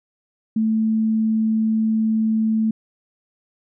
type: tone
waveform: sine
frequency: 220.3 Hz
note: A3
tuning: 2 cents sharp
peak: -16 dBFS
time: 0.56-2.71 s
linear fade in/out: 5 ms
effects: none